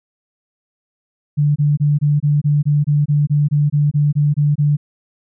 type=tone bursts; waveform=sine; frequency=146.83 Hz; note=D3; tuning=in tune; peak=-11 dBFS; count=16; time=1.37-4.77 s; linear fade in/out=20 ms; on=190 ms; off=24 ms; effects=none